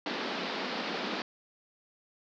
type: band-pass noise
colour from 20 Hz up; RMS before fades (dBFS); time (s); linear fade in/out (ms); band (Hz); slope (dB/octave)
pink; -35; 0.06-1.22; 2; 190 to 4900; 48
effects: none